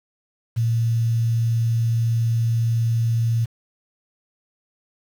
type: tone with quantisation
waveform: sine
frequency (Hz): 115.2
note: A#2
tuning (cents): -20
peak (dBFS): -17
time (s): 0.56-3.46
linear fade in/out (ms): 20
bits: 7
effects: none